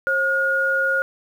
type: tone pair together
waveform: sine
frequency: 537 / 1433.6 Hz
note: C5 / F6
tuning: +45 / +45 cents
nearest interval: octave + perfect fourth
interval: 1700 cents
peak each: -24 / -18 dBFS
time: 0.07-1.02 s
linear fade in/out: 0 ms
effects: 8-bit